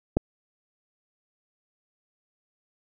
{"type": "clicks", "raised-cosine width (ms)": 2, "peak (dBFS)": [-29, -7], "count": 2, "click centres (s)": [0.167, 0.17], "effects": []}